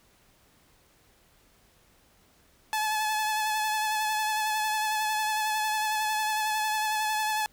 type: tone with vibrato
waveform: sawtooth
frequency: 860 Hz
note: A5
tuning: 40 cents flat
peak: -22 dBFS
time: 2.73-7.46 s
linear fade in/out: 0 ms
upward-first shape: sine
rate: 11 Hz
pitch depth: 23 cents each way
effects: pink hiss -62 dBFS RMS until 7.52 s